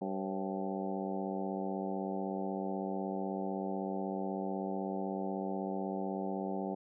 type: harmonic tone with a mistuned harmonic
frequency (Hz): 96.1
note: G2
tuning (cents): -34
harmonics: 2 / 3 / 4 / 5 / 6 / 7 / 8 / 9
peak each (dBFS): -38 / -42 / -41 / -46 / -44 / -45 / -43 / -48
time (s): 0.01-6.75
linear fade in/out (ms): 10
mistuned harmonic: 6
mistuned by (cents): -71
effects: none